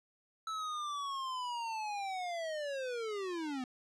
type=linear sweep; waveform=square; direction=down; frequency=1318 to 246.9 Hz; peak=-37 dBFS; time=0.47-3.64 s; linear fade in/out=2 ms; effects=low-pass 6000 Hz 12 dB/octave